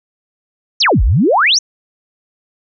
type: exponential two-way sweep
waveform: sine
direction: down then up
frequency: 6480 to 42.68 to 6480 Hz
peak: -8 dBFS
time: 0.8-1.59 s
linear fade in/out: 10 ms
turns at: 1.03 s
effects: none